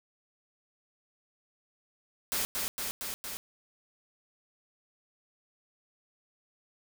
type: noise with echo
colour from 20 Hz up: white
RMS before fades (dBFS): -31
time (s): 2.32-2.45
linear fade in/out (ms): 0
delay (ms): 230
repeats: 4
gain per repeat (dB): -2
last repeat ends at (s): 3.37
effects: none